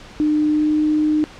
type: tone with pitch glide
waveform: sine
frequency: 302.7 to 305.2 Hz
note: D#4 to D#4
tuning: -48 to -33 cents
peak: -14 dBFS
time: 0.2-1.24 s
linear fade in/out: 0 ms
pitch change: +15 cents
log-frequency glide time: 0.49-0.78 s
effects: pink hiss -40 dBFS RMS until 1.39 s + low-pass 5000 Hz 12 dB/octave